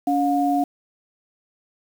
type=tone pair together; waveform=sine; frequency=283.7 / 715 Hz; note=C#4 / F5; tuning=+40 / +41 cents; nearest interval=octave + major third; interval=1601 cents; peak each=-20 / -20 dBFS; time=0.07-0.64 s; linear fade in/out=5 ms; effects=7-bit